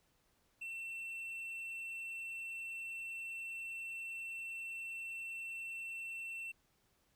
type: tone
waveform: triangle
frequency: 2695 Hz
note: E7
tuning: 38 cents sharp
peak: -40 dBFS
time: 0.61-6.52 s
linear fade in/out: 10 ms
effects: pink hiss -75 dBFS RMS until 7.15 s